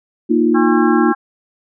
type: chord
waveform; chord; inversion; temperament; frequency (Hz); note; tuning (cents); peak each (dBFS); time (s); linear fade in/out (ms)
sine; Bb suspended fourth; none; just; 233.1 / 310.8 / 349.6; Bb3 / Eb4 / F4; 0 / -2 / +2; -15; 0.29-1.13; 20
type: harmonic tone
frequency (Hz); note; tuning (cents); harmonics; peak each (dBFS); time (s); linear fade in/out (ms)
270; C#4; -45; 3 / 4 / 5 / 6; -21 / -22 / -23 / -24; 0.54-1.15; 20
effects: none